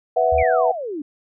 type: chord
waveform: sine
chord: B suspended fourth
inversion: none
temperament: just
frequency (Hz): 493.9 / 658.5 / 740.8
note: B4 / E5 / F#5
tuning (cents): 0 / -2 / +2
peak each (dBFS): -20 / -18 / -19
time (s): 0.16-0.72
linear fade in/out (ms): 10
type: tone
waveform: sine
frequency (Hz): 73.8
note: D2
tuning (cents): +9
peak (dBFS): -23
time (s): 0.32-0.43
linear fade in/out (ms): 5
type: exponential sweep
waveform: sine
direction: down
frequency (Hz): 2436 to 277.2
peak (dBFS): -25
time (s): 0.38-1.02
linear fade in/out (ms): 5
effects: none